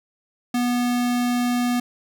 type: tone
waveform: square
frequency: 244.1 Hz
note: B3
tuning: 20 cents flat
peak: -20 dBFS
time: 0.54-1.8 s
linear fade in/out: 5 ms
effects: none